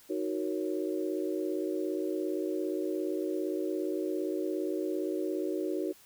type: chord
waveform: sine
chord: D# minor seventh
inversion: none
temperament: equal with one note detuned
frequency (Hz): 312.6 / 370 / 466.2 / 554.4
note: D#4 / F#4 / A#4 / C#5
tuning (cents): +8 / 0 / 0 / 0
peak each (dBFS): -34 / -33 / -39 / -39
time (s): 0.09-5.93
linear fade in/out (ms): 20
effects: white hiss -58 dBFS RMS until 6.05 s